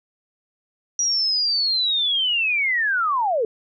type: linear sweep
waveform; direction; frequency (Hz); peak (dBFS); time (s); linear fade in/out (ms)
sine; down; 5800 to 415.3; -18; 0.99-3.45; 2
effects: none